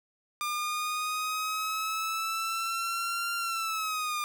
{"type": "linear two-way sweep", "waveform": "sawtooth", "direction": "up then down", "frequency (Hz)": [1200, 1387, 1200], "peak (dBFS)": -26, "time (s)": [0.41, 4.24], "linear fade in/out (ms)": 0, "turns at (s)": 3.35, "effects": []}